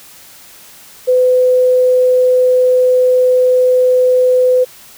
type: tone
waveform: sine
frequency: 505 Hz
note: B4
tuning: 39 cents sharp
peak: -7 dBFS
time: 1.07-4.65 s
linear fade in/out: 20 ms
effects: white hiss -39 dBFS RMS until 4.97 s